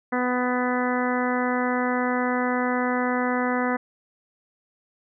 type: harmonic tone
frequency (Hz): 249.1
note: B3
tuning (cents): +15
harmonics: 1 / 2 / 3 / 4 / 5 / 6 / 7 / 8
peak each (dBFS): -25 / -28 / -30 / -31 / -32 / -33 / -33 / -34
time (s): 0.12-3.77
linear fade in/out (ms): 10
effects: none